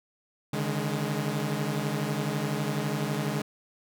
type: tone cluster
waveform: sawtooth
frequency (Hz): 141.6 / 153.6 / 208.1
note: C#3 / D#3 / G#3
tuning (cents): +37 / -22 / +4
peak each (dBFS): -28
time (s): 0.53-3.42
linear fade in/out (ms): 5
effects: none